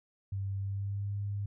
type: tone with pitch glide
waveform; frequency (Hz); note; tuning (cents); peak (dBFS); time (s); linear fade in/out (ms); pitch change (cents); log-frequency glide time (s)
sine; 98 to 101.16; G2 to G#2; 0 to -45; -32; 0.32-1.46; 5; +55; 0.58-1.13
effects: none